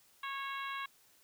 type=harmonic tone with a mistuned harmonic; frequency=549 Hz; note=C#5; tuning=17 cents flat; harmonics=2 / 3 / 4 / 5 / 6 / 7; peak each=-40 / -44 / -46 / -48 / -50 / -51 dBFS; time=0.23-0.86 s; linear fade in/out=5 ms; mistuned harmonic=7; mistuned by=+17 cents; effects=white hiss -66 dBFS RMS until 1.23 s